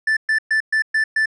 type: tone bursts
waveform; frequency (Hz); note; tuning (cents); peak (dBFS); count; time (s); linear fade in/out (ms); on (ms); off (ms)
triangle; 1760; A6; 0; -13; 6; 0.07-1.258; 5; 98; 120
effects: resampled to 24000 Hz